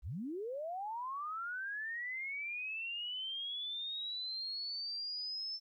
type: linear sweep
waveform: sine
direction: up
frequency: 41.2 to 5320 Hz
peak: -38 dBFS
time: 0.02-5.6 s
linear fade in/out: 50 ms
effects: 13-bit